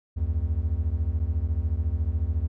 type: beating tone pair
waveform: triangle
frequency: 71.7 / 85.7 Hz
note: D2 / F2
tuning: -41 / -32 cents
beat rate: 14 Hz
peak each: -24 dBFS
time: 0.16-2.48 s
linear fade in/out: 20 ms
effects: none